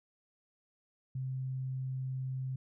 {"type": "tone", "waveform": "sine", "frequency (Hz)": 130.81, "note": "C3", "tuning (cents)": 0, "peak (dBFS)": -34, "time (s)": [1.15, 2.56], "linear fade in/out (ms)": 5, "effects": []}